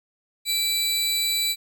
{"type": "tone pair together", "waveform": "sawtooth", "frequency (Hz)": [2329, 3963], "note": ["D7", "B7"], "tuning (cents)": [-15, 5], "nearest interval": "major sixth", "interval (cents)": 920, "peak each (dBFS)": [-27, -19], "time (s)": [0.45, 1.56], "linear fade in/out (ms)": 50, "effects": []}